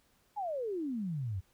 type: exponential sweep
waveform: sine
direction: down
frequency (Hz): 867 to 87.31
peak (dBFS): -33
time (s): 0.36-1.41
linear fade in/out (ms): 20
effects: pink hiss -70 dBFS RMS until 1.53 s